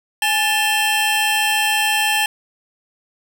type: tone cluster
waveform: square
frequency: 835 / 1754 / 2680 / 3160 Hz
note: G#5 / A6 / E7 / G7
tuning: +9 / -6 / +28 / +13 cents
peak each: -22 dBFS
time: 0.22-2.26 s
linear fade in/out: 2 ms
effects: none